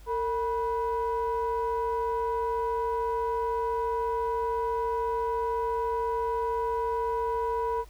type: ring-modulated tone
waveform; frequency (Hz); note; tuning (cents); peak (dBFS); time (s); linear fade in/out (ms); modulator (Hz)
triangle; 260; C4; -11; -21; 0.06-7.85; 50; 716
effects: added 50 Hz sine -47 dBFS peak until 7.89 s + pink hiss -58 dBFS RMS until 7.89 s